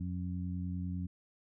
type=harmonic tone; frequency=90 Hz; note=F#2; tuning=47 cents flat; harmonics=1 / 2 / 3; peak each=-37 / -38 / -45 dBFS; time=0-1.07 s; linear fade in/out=10 ms; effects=none